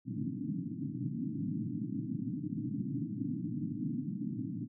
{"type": "band-pass noise", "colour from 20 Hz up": "white", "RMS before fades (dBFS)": -37, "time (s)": [0.05, 4.68], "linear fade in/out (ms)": 50, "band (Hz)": [110, 310], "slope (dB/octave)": 96, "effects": []}